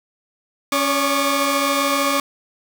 sawtooth tone cluster, 277.7 / 569 / 1103 / 1204 Hz, C#4 / C#5 / C#6 / D6, +3 / +45 / -9 / +43 cents, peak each -19 dBFS, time 0.72-2.2 s, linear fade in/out 2 ms, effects none

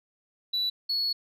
sine tone pair in turn, 3951 / 4378 Hz, B7 / C#8, 0 / -22 cents, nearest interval major second, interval 178 cents, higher second, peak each -23 dBFS, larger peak neither, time 0.53-0.7 / 0.89-1.13 s, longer second, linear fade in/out 10 ms, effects tanh soft clip ceiling -23 dBFS

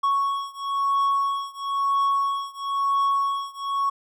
triangle beating tone pair, 1108.7 / 1109.7 Hz, C#6 / C#6, 0 / +2 cents, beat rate 1 Hz, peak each -22 / -23 dBFS, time 0.03-3.9 s, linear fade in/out 10 ms, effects none

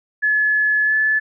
sine tone with pitch glide, 1711 to 1731.9 Hz, A6 to A6, -49 to -28 cents, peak -14 dBFS, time 0.22-1.2 s, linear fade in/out 20 ms, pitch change +21 cents, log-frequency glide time 0.84-0.94 s, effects none

